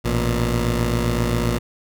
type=tone pair together; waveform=15% pulse; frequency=55.85 / 119.3 Hz; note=A1 / A#2; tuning=+27 / +41 cents; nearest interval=octave + minor second; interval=1314 cents; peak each=-15 dBFS; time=0.04-1.59 s; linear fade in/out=20 ms; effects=none